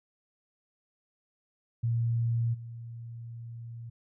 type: tone with level steps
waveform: sine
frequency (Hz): 116.54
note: A#2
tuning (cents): 0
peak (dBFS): -25 / -39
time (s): 1.83-3.9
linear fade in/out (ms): 10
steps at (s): 2.53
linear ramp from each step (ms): 20
effects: none